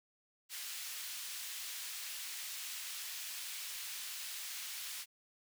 pink high-pass noise, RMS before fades -44 dBFS, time 0.49-5.06 s, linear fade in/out 50 ms, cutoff 2600 Hz, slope 12 dB/octave, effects none

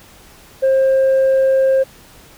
sine tone, 532 Hz, C5, 29 cents sharp, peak -8 dBFS, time 0.62-1.84 s, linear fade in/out 20 ms, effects tanh soft clip ceiling -9 dBFS + pink hiss -44 dBFS RMS until 2.37 s

